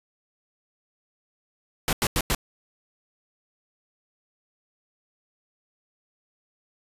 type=noise bursts; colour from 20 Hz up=pink; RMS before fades=-23 dBFS; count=4; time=1.88-2.348 s; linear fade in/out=0 ms; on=48 ms; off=92 ms; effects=resampled to 32000 Hz